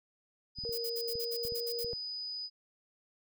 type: tone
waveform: sine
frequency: 4978 Hz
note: D#8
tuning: in tune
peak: -37 dBFS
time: 0.55-2.5 s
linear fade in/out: 50 ms
type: clicks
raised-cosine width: 5 ms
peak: -35 dBFS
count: 8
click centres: 0.587 / 0.638 / 0.693 / 1.155 / 1.451 / 1.522 / 1.846 / 1.934 s
type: tone with pitch glide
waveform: sine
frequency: 466.2 to 471.6 Hz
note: A#4 to A#4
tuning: 0 to +20 cents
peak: -36 dBFS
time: 0.65-1.93 s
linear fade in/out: 0 ms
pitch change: +20 cents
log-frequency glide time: 1.04-1.63 s
type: noise bursts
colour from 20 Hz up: violet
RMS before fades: -41 dBFS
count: 10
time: 0.72-1.843 s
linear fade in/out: 10 ms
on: 61 ms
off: 57 ms
effects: none